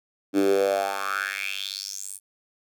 10% pulse tone with high-pass filter sweep, 98 Hz, G2, in tune, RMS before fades -26 dBFS, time 0.33-2.2 s, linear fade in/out 50 ms, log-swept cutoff 280 to 10000 Hz, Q 5.6, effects none

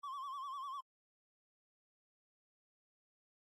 triangle tone with vibrato, 1096 Hz, C#6, 20 cents flat, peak -40 dBFS, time 0.03-0.81 s, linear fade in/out 10 ms, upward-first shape sine, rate 10 Hz, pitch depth 93 cents each way, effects AAC 48 kbps

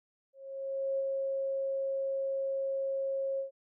sine tone with ADSR envelope, 542 Hz, C#5, 39 cents flat, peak -28 dBFS, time 0.33-3.51 s, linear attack 660 ms, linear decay 26 ms, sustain -2 dB, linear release 120 ms, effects none

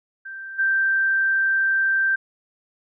sine tone with level steps, 1568 Hz, G6, in tune, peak -32 / -17 dBFS, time 0.25-2.16 s, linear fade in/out 10 ms, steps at 0.58 s, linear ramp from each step 20 ms, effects none

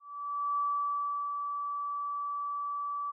sine tone with ADSR envelope, 1154 Hz, D6, 31 cents flat, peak -27 dBFS, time 0-3.12 s, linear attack 580 ms, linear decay 730 ms, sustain -5 dB, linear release 22 ms, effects none

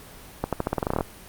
accelerating click train, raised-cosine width 1 ms, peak -9 dBFS, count 13, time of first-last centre 0.44-1.009 s, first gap 87 ms, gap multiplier 0.88, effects pink hiss -45 dBFS RMS until 1.28 s + Opus 32 kbps

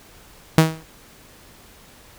sawtooth tone with exponential decay, 160 Hz, D#3, 49 cents sharp, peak -3 dBFS, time 0.58-0.83 s, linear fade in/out 0 ms, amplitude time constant 54 ms, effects pink hiss -48 dBFS RMS until 2.18 s

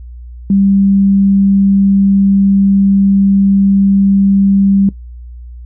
sine tone, 196.7 Hz, G3, 6 cents sharp, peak -6 dBFS, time 0.5-4.89 s, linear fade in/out 2 ms, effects noise-tail reverb RT60 0.1 s tail -18 dB re dry + added 60 Hz sine -27 dBFS peak until 5.65 s

